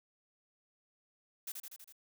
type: noise with echo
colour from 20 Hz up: blue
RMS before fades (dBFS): -41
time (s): 1.47-1.52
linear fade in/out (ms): 5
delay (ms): 81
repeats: 5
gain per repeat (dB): -3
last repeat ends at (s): 1.925
effects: none